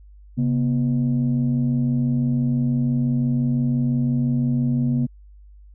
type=tone pair together; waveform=sine; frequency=135.5 / 241.4 Hz; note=C#3 / B3; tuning=-39 / -39 cents; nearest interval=minor seventh; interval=1000 cents; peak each=-19 dBFS; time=0.37-5.07 s; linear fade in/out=20 ms; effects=tanh soft clip ceiling -13 dBFS + added 50 Hz sine -43 dBFS peak until 5.74 s